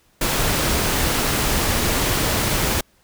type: noise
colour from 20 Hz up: pink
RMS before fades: -20 dBFS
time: 0.21-2.81 s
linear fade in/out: 5 ms
effects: pink hiss -59 dBFS RMS until 3.03 s